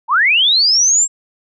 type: linear sweep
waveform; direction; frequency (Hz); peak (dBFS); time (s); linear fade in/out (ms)
sine; up; 859 to 7600; -9; 0.08-1.08; 50
effects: none